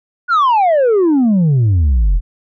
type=exponential sweep; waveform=sine; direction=down; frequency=1481 to 38.89 Hz; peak=-6 dBFS; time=0.28-2.21 s; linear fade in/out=50 ms; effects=tanh soft clip ceiling -8 dBFS